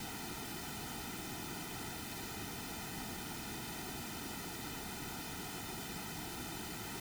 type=noise with comb filter; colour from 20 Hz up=pink; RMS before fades=-44 dBFS; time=0-7 s; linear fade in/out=2 ms; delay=1.8 ms; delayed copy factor=-0.8; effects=none

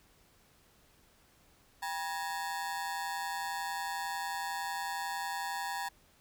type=ring-modulated tone; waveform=30% pulse; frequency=880 Hz; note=A5; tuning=in tune; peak=-29 dBFS; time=1.82-5.89 s; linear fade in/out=10 ms; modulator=85.5 Hz; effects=pink hiss -65 dBFS RMS until 6.2 s

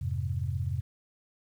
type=chord; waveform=sine; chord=F minor; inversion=none; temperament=equal; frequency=87.31 / 103.83 / 130.81 Hz; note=F2 / Ab2 / C3; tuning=0 / 0 / 0 cents; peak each=-32 / -34 / -33 dBFS; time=0.01-0.81 s; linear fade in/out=10 ms; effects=10-bit

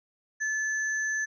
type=tone pair together; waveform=sine; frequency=1728 / 6158 Hz; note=A6 / G8; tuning=-32 / -32 cents; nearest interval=octave + minor seventh; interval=2200 cents; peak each=-27 / -36 dBFS; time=0.4-1.26 s; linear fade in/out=20 ms; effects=none

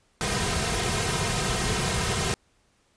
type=noise with comb filter; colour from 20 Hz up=pink; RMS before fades=-26 dBFS; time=0.21-2.34 s; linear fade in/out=0 ms; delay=3.5 ms; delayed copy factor=-0.75; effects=pink hiss -66 dBFS RMS until 2.96 s + resampled to 22050 Hz

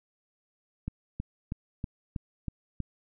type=click train; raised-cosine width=5 ms; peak=-20 dBFS; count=7; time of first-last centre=0.88-2.803 s; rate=3.12 Hz; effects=none

